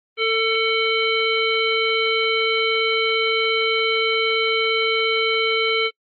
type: harmonic tone with a mistuned harmonic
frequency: 447.1 Hz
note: A4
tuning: 28 cents sharp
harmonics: 1 / 3 / 5 / 7 / 9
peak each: -21 / -26 / -22 / -24 / -30 dBFS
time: 0.17-5.91 s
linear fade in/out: 50 ms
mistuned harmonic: 7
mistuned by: -31 cents
effects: noise-tail reverb RT60 0.1 s tail -26 dB re dry + Opus 24 kbps